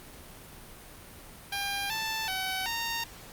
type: tone with pitch steps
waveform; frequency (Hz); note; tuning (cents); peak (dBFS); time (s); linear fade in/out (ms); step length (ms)
10% pulse; 800 / 883 / 757 / 923; G5 / A5 / F#5 / A#5; +35 / +6 / +39 / -17; -22; 1.52-3.04; 5; 380
effects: pink hiss -48 dBFS RMS until 3.32 s + Opus 32 kbps